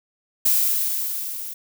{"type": "noise with level ramp", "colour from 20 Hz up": "violet", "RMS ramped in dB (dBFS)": [-17, -33], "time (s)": [0.45, 1.54], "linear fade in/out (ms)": 10, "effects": []}